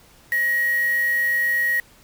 sine tone with quantisation, 1894 Hz, A#6, 27 cents sharp, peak -18 dBFS, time 0.32-1.8 s, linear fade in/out 2 ms, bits 5, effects pink hiss -52 dBFS RMS until 2.03 s

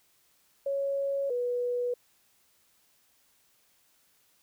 sine tone pair in turn, 554.4 / 488.8 Hz, C#5 / B4, 0 / -18 cents, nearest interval major second, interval 218 cents, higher first, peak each -27 dBFS, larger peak neither, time 0.66-1.3 / 1.3-1.94 s, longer neither, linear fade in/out 5 ms, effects white hiss -67 dBFS RMS until 4.42 s

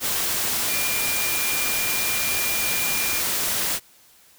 sine tone in noise, 2400 Hz, D7, 37 cents sharp, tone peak -28 dBFS, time 0.67-3.22 s, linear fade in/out 50 ms, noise white, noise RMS -24 dBFS, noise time 0-3.8 s, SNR -7 dB, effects white hiss -54 dBFS RMS until 4.38 s

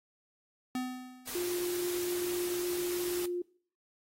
square tone with exponential decay, 253.3 Hz, B3, 44 cents sharp, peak -31 dBFS, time 0.75-1.58 s, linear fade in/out 2 ms, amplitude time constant 180 ms
white noise, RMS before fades -40 dBFS, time 1.27-3.26 s, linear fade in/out 5 ms
sine tone, 353.5 Hz, F4, 21 cents sharp, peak -31 dBFS, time 1.35-3.42 s, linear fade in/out 5 ms
effects noise-tail reverb RT60 0.5 s tail -21 dB re dry + AAC 48 kbps

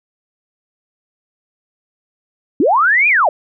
sine linear two-way sweep, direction up then down, 238.8 to 2489 to 540 Hz, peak -9 dBFS, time 2.6-3.29 s, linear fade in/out 2 ms, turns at 3.08 s, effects none

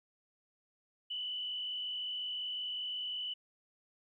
sine tone with frequency modulation, 2984 Hz, F#7, 14 cents sharp, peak -36 dBFS, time 1.1-3.34 s, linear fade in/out 10 ms, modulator 45.5 Hz, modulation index 1.4, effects 13-bit

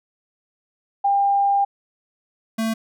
sine / square tone pair in turn, 799 / 223.6 Hz, G5 / A3, +33 / +28 cents, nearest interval octave + minor seventh, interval 2205 cents, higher first, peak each -15 / -21 dBFS, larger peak first, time 1.04-1.65 / 2.58-2.74 s, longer first, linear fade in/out 10 ms, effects none

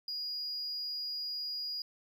triangle tone, 4879 Hz, D#8, 35 cents flat, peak -33 dBFS, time 0.08-1.82 s, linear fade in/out 2 ms, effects tanh soft clip ceiling -31 dBFS + 12-bit

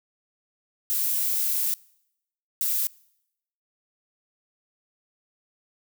violet noise bursts at uneven times, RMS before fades -25 dBFS, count 2, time 0.9-1.74 / 2.61-2.87 s, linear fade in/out 0 ms, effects noise-tail reverb RT60 0.8 s tail -24 dB re dry

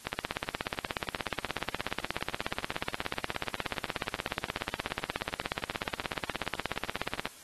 click train, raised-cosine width 0.3 ms, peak -14 dBFS, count 121, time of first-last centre 0.07-7.256 s, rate 16.7 Hz, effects white hiss -52 dBFS RMS until 7.43 s + AAC 32 kbps

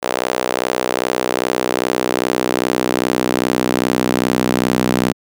sawtooth tone with high-pass filter sweep, 62.5 Hz, B1, 21 cents sharp, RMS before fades -18 dBFS, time 0.02-5.13 s, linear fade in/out 20 ms, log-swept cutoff 520 to 220 Hz, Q 1.5, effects none

